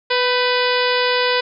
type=harmonic tone with a mistuned harmonic; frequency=495.3 Hz; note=B4; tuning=5 cents sharp; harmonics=1 / 2 / 3 / 4 / 5 / 6 / 7 / 8 / 9 / 10; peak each=-19 / -22 / -24 / -25 / -26 / -27 / -27 / -28 / -29 / -29 dBFS; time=0.1-1.41 s; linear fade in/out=10 ms; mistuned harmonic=3; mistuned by=+42 cents; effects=none